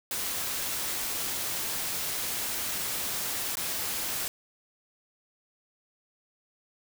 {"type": "noise with dropouts", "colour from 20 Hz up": "white", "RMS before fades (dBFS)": -32, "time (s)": [0.11, 4.28], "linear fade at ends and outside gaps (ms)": 1, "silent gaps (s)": [3.555, 3.57], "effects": []}